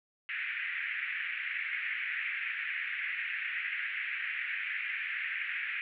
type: band-pass noise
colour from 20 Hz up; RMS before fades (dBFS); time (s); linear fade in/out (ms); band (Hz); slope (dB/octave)
pink; -36; 0.29-5.81; 0; 1700 to 2500; 48
effects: none